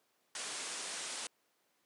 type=low-pass noise; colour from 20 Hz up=white; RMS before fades=-42 dBFS; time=0.35-1.27 s; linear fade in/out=2 ms; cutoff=9800 Hz; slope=96 dB/octave; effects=pink hiss -75 dBFS RMS until 1.85 s + high-pass 300 Hz 12 dB/octave